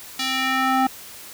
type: tone with band-pass filter sweep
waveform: square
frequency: 262.5 Hz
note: C4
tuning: 6 cents sharp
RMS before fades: -21 dBFS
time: 0.19-0.87 s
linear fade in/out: 5 ms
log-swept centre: 4100 to 840 Hz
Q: 1.3
effects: white hiss -40 dBFS RMS until 1.33 s